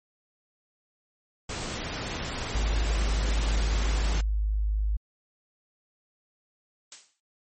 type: noise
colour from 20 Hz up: pink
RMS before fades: -33 dBFS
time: 1.49-4.21 s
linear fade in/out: 5 ms
type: tone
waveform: sine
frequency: 51.91 Hz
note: G#1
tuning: in tune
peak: -23 dBFS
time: 2.54-4.97 s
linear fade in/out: 10 ms
type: noise with exponential decay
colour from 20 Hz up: blue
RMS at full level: -35 dBFS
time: 6.92-7.2 s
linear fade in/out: 1 ms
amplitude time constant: 59 ms
effects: MP3 32 kbps